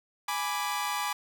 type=chord; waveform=sawtooth; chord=G# diminished; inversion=none; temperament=equal; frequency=830.6 / 987.8 / 1174.7 Hz; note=G#5 / B5 / D6; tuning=0 / 0 / 0 cents; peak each=-30 dBFS; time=0.28-1.13 s; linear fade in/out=5 ms; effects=none